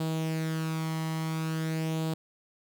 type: tone with flanger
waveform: sawtooth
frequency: 160 Hz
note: D#3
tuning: 49 cents sharp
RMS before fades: -31 dBFS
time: 0-2.14 s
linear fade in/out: 5 ms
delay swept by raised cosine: 0.25 to 0.99 ms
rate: 0.47 Hz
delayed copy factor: +0.5
effects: none